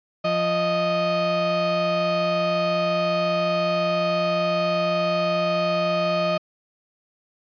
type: tone pair together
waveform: 35% pulse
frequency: 174.08 / 622 Hz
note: F3 / D#5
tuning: -5 / -1 cents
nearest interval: octave + minor seventh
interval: 2204 cents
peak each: -26 / -19 dBFS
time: 0.24-6.38 s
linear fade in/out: 10 ms
effects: resampled to 11025 Hz